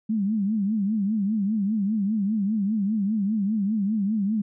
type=tone with vibrato; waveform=sine; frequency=207.7 Hz; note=G#3; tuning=in tune; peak=-21 dBFS; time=0.09-4.42 s; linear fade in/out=10 ms; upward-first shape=triangle; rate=5 Hz; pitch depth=160 cents each way; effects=none